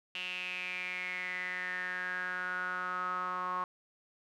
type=tone with band-pass filter sweep; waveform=sawtooth; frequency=181.9 Hz; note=F#3; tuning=29 cents flat; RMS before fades=-37 dBFS; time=0.15-3.64 s; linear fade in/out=2 ms; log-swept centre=2800 to 1100 Hz; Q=8.8; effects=none